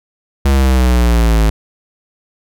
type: exponential sweep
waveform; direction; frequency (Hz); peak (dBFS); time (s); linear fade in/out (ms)
square; down; 69.3 to 53.2; -9; 0.45-1.5; 5
effects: none